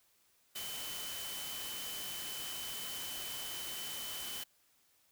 sine tone in noise, 3041 Hz, F#7, 47 cents sharp, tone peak -45 dBFS, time 0.55-4.44 s, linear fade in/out 10 ms, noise white, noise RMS -43 dBFS, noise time 0.55-4.44 s, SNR -5 dB, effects white hiss -71 dBFS RMS until 5.11 s

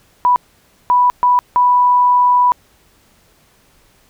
sine tone bursts at uneven times, 986 Hz, B5, 3 cents flat, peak -8 dBFS, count 4, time 0.25-0.36 / 0.9-1.1 / 1.23-1.39 / 1.56-2.52 s, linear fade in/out 0 ms, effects pink hiss -53 dBFS RMS until 4.09 s

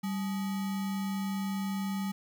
sine tone with sample-and-hold, 195.2 Hz, G3, 7 cents flat, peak -30 dBFS, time 0.03-2.12 s, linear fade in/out 10 ms, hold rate 1050 Hz, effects none

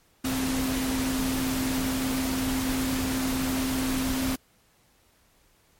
sine tone in noise, 261.6 Hz, C4, in tune, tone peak -26 dBFS, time 0.24-4.36 s, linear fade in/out 10 ms, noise pink, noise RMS -31 dBFS, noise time 0.24-4.36 s, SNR +2 dB, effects pink hiss -63 dBFS RMS until 5.79 s + MP3 64 kbps

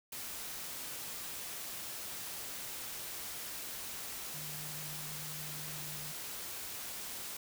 sine tone in noise, 151.6 Hz, D#3, 45 cents flat, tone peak -48 dBFS, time 4.34-6.12 s, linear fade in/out 5 ms, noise white, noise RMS -43 dBFS, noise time 0.12-7.37 s, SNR -8 dB, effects none

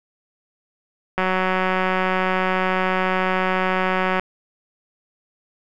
click train, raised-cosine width 0.5 ms, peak -6 dBFS, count 562, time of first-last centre 1.18-4.196 s, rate 186 Hz, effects none

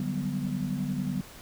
sine chord, G major seventh, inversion second, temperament equal, 146.83 / 185 / 196 / 246.9 Hz, D3 / F#3 / G3 / B3, 0 / 0 / 0 / 0 cents, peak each -33 dBFS, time 0-1.21 s, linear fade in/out 2 ms, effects tanh soft clip ceiling -18 dBFS + pink hiss -48 dBFS RMS until 1.41 s

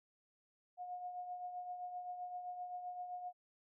sine tone with tremolo, 720 Hz, F#5, 47 cents flat, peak -40 dBFS, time 0.77-3.33 s, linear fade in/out 50 ms, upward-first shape triangle, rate 7.7 Hz, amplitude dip 55%, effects none

